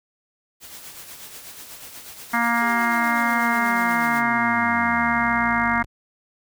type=noise with tremolo; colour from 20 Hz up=white; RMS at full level=-38 dBFS; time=0.6-4.23 s; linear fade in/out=50 ms; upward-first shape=sine; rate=8.2 Hz; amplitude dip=45%
type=harmonic tone; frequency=234.8 Hz; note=A#3; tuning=13 cents sharp; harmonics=1 / 3 / 4 / 5 / 6 / 7 / 8 / 9; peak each=-25 / -28 / -25 / -26 / -27 / -27 / -29 / -26 dBFS; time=2.33-5.83 s; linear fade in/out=10 ms
type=exponential sweep; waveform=20% pulse; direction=down; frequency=428.8 to 44.64 Hz; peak=-31 dBFS; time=2.61-5.86 s; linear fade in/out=10 ms
effects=none